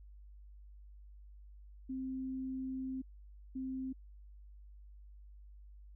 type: tone bursts at uneven times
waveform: sine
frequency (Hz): 261.6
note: C4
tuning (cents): 0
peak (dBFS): -37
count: 2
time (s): 1.89-3.02 / 3.55-3.93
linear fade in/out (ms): 10
effects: added 50 Hz sine -52 dBFS peak until 5.95 s